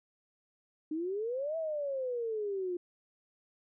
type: exponential two-way sweep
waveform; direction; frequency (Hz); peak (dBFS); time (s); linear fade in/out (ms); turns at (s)
sine; up then down; 301.5 to 659.3 to 348.4; -32; 0.91-2.77; 5; 1.57
effects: none